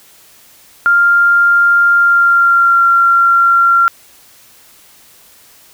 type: tone with pitch glide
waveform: sine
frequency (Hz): 1396.9 to 1376.1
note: F6 to F6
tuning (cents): 0 to -26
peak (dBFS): -6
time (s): 0.86-3.88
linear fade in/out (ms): 0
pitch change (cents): -26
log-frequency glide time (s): 1.95-2.84
effects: white hiss -44 dBFS RMS until 5.73 s